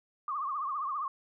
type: tone with vibrato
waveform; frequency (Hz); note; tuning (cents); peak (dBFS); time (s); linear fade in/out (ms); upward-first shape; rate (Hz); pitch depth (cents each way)
sine; 1146; D6; -43; -31; 0.28-1.08; 2; triangle; 15; 160
effects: none